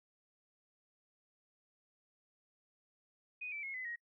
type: tone with pitch steps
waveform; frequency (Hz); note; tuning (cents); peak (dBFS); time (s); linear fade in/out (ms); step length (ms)
sine; 2489 / 2322 / 2167 / 2022 / 1886.3; D#7 / D7 / C#7 / B6 / A#6; 0 / -20 / -40 / +40 / +20; -40; 3.41-3.96; 10; 110
effects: noise-tail reverb RT60 0.1 s tail -25 dB re dry